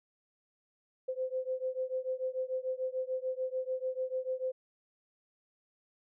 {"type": "beating tone pair", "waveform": "sine", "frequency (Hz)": [513, 519.8], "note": ["C5", "C5"], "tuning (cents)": [-34, -11], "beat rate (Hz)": 6.8, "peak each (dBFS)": [-35, -36], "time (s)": [1.08, 4.52], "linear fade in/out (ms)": 10, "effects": []}